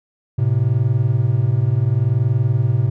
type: tone pair together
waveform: triangle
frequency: 109.32 / 130 Hz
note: A2 / C3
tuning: -11 / -11 cents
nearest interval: minor third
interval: 300 cents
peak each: -15 dBFS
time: 0.38-2.9 s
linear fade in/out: 10 ms
effects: none